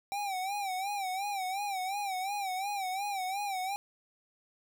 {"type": "tone with vibrato", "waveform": "square", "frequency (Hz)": 779, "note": "G5", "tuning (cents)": -11, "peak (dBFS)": -33, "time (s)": [0.12, 3.76], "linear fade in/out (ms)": 0, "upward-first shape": "sine", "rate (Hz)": 2.8, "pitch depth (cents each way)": 100, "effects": []}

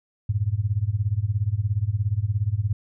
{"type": "tone with tremolo", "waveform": "sine", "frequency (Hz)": 103.83, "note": "G#2", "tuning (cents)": 0, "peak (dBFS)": -17, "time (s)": [0.29, 2.73], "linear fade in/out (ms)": 5, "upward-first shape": "sine", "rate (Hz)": 17, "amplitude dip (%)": 90, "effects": []}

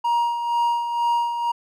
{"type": "tone with tremolo", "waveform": "triangle", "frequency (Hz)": 945, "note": "A#5", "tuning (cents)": 23, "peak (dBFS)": -15, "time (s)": [0.04, 1.52], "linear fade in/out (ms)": 10, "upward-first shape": "sine", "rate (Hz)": 2.1, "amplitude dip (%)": 55, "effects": []}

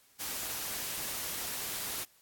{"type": "noise", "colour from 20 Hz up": "white", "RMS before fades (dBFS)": -37, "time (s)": [0.19, 2.05], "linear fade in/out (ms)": 20, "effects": ["white hiss -64 dBFS RMS until 2.21 s", "AAC 64 kbps"]}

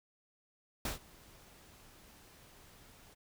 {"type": "noise with ADSR envelope", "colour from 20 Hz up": "pink", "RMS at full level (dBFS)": -35, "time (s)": [0.85, 3.15], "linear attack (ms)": 4, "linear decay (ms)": 130, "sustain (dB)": -24, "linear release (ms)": 22, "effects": []}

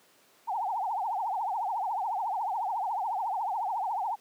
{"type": "tone with vibrato", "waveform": "sine", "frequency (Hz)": 830.6, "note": "G#5", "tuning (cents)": 0, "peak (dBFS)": -28, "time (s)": [0.47, 4.16], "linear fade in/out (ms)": 20, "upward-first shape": "triangle", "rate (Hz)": 14, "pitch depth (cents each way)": 260, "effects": ["pink hiss -61 dBFS RMS until 4.2 s", "high-pass 300 Hz 12 dB/octave"]}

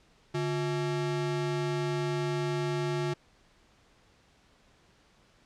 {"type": "ring-modulated tone", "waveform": "square", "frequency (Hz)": 250, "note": "B3", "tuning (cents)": 21, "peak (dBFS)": -26, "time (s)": [0.34, 3.14], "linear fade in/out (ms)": 10, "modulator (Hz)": 105, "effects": ["pink hiss -63 dBFS RMS until 5.45 s", "low-pass 6000 Hz 12 dB/octave"]}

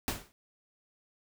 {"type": "noise with exponential decay", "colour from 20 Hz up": "pink", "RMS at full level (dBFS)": -29, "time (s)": [0.08, 0.32], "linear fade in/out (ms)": 0, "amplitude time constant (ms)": 51, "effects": []}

